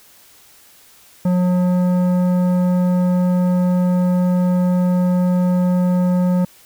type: tone with tanh clipping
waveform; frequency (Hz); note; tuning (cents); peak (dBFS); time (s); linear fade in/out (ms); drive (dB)
sine; 180.2; F#3; -45; -15; 1.25-6.45; 5; 12
effects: white hiss -48 dBFS RMS until 6.65 s